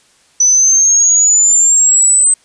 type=exponential sweep; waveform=sine; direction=up; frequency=5960 to 8220 Hz; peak=-6 dBFS; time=0.4-2.34 s; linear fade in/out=5 ms; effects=white hiss -51 dBFS RMS until 2.44 s + resampled to 22050 Hz